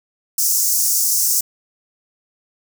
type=high-pass noise; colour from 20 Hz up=pink; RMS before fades=-17 dBFS; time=0.38-1.41 s; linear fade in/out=5 ms; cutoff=5500 Hz; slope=48 dB/octave; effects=none